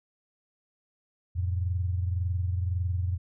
sine tone pair together, 87.7 / 109.55 Hz, F2 / A2, +8 / -7 cents, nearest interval major third, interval 385 cents, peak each -26 / -34 dBFS, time 1.35-3.18 s, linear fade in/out 20 ms, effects none

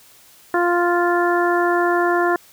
harmonic tone, 349.2 Hz, F4, in tune, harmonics 1 / 2 / 3 / 4 / 5, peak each -18 / -21 / -23 / -24 / -25 dBFS, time 0.54-2.36 s, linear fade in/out 2 ms, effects white hiss -49 dBFS RMS until 2.52 s

